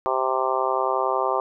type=harmonic tone; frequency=130.81 Hz; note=C3; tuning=in tune; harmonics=3 / 4 / 5 / 6 / 7 / 8 / 9; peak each=-28 / -28 / -28 / -28 / -28 / -28 / -28 dBFS; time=0.06-1.4 s; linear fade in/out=0 ms; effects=none